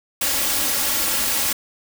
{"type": "noise with comb filter", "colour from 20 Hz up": "white", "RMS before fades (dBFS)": -21, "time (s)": [0.21, 1.53], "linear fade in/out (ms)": 5, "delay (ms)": 3.6, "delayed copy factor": 0.6, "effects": []}